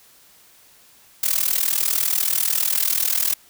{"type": "noise with amplitude modulation", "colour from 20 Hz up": "blue", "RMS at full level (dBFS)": -17, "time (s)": [1.23, 3.34], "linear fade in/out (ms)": 5, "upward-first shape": "sine", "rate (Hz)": 40.1, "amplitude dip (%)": 85, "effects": ["white hiss -52 dBFS RMS until 3.49 s"]}